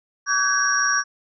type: tone cluster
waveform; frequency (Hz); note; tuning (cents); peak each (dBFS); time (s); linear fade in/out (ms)
sine; 1145 / 1527 / 1652 / 5630; D6 / G6 / G#6 / F8; -44 / -46 / -10 / +13; -23; 0.26-1.04; 50
effects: none